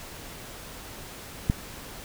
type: click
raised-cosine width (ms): 5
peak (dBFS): -9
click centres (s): 1.499
effects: pink hiss -42 dBFS RMS until 2.04 s